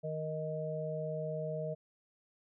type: harmonic tone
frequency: 156 Hz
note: D#3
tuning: 5 cents sharp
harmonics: 1 / 3 / 4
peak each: -39 / -41 / -38 dBFS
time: 0.03-1.75 s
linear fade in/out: 20 ms
effects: none